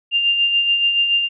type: tone with tremolo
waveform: sine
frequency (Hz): 2795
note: F7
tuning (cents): +1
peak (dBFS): -12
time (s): 0.11-1.29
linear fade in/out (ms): 50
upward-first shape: sine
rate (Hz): 7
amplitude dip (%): 45
effects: none